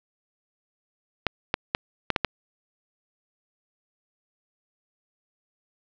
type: clicks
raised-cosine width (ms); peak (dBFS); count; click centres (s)
0.3; -5; 6; 1.267 / 1.541 / 1.749 / 2.103 / 2.162 / 2.247
effects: low-pass 5000 Hz 12 dB/octave